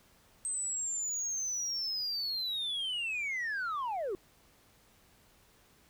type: linear sweep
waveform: sine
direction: down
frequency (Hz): 8300 to 349.2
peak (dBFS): -30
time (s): 0.45-4.15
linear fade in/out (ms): 0
effects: tanh soft clip ceiling -31 dBFS + pink hiss -64 dBFS RMS until 5.89 s